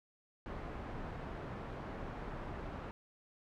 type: low-pass noise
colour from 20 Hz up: pink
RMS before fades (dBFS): -44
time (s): 0.46-2.91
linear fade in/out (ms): 0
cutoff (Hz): 1400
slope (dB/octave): 12
effects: none